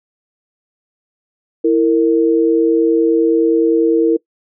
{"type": "tone pair together", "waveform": "sine", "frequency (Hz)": [329.6, 459.4], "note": ["E4", "A#4"], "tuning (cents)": [0, -25], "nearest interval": "tritone", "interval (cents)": 575, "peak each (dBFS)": -12, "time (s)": [1.64, 4.17], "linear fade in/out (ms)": 10, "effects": ["noise-tail reverb RT60 0.1 s tail -22 dB re dry"]}